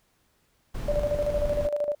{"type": "noise", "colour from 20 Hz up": "brown", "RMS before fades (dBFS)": -31, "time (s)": [0.74, 1.68], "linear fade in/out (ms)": 10}
{"type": "tone with tremolo", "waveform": "sine", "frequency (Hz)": 587, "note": "D5", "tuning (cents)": -1, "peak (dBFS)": -22, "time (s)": [0.88, 1.95], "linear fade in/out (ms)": 5, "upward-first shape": "square", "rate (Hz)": 13, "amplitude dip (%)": 60}
{"effects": ["pink hiss -68 dBFS RMS until 2 s"]}